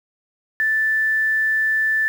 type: tone with quantisation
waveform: sine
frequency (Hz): 1760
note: A6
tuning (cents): 0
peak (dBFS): -16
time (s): 0.6-2.08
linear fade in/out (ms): 0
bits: 7
effects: none